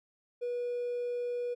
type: tone with hard clipping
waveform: triangle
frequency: 485.7 Hz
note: B4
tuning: 29 cents flat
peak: -32 dBFS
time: 0.41-1.55 s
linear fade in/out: 20 ms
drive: 4 dB
effects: none